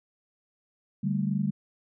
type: chord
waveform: sine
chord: D suspended fourth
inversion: none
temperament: equal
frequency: 146.83 / 196 / 220 Hz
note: D3 / G3 / A3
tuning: 0 / 0 / 0 cents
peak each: -30 / -27 / -32 dBFS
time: 1.03-1.51 s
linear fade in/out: 10 ms
effects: none